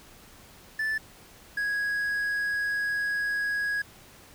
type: tone pair in turn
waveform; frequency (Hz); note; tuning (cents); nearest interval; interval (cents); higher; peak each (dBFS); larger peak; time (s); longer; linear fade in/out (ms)
triangle; 1753 / 1659.2; A6 / G#6; -7 / -2; minor second; 95; first; -24; neither; 0.79-0.98 / 1.57-3.82; second; 5
effects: pink hiss -52 dBFS RMS until 4.34 s